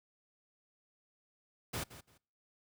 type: noise with echo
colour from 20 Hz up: pink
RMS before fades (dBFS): -38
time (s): 1.73-1.84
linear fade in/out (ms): 10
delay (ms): 170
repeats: 2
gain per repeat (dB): -14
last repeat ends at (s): 2.18
effects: noise-tail reverb RT60 0.6 s tail -26 dB re dry + high-pass 60 Hz 12 dB/octave